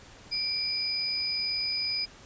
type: tone pair together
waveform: sine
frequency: 2349 / 4971 Hz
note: D7 / D#8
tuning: 0 / -2 cents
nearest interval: octave + minor second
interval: 1298 cents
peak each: -36 / -28 dBFS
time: 0.31-2.06 s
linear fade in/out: 20 ms
effects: pink hiss -51 dBFS RMS until 2.25 s + resampled to 16000 Hz